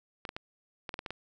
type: clicks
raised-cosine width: 0.3 ms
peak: -21 dBFS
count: 8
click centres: 0.252 / 0.291 / 0.365 / 0.892 / 0.941 / 0.991 / 1.062 / 1.106 s
effects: none